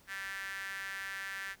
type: tone with high-pass filter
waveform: sawtooth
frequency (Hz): 194.8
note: G3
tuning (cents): -11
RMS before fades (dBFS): -41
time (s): 0.07-1.56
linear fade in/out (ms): 50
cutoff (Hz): 1700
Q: 5.7
effects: pink hiss -63 dBFS RMS until 1.6 s